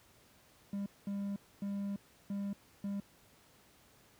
triangle tone bursts at uneven times, 200 Hz, G3, 35 cents sharp, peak -33 dBFS, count 5, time 0.73-0.86 / 1.07-1.36 / 1.62-1.96 / 2.3-2.53 / 2.84-3 s, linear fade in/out 2 ms, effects pink hiss -64 dBFS RMS until 4.19 s + high-pass 60 Hz 12 dB/octave

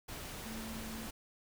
sine tone in noise, 222.6 Hz, A3, 20 cents sharp, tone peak -44 dBFS, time 0.45-1.07 s, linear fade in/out 10 ms, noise pink, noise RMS -45 dBFS, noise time 0.08-1.11 s, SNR -2 dB, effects none

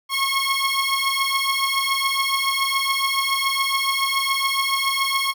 15% pulse beating tone pair, 1085 / 1092.1 Hz, C#6 / C#6, -37 / -26 cents, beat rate 7.1 Hz, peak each -16 dBFS, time 0.09-5.34 s, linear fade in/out 50 ms, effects none

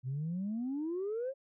sine exponential sweep, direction up, 123.47 to 554.4 Hz, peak -32 dBFS, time 0.03-1.34 s, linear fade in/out 50 ms, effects tanh soft clip ceiling -30 dBFS

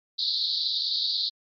pink band-pass noise, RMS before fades -27 dBFS, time 0.18-1.3 s, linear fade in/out 20 ms, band 3700 to 4700 Hz, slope 96 dB/octave, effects MP3 48 kbps

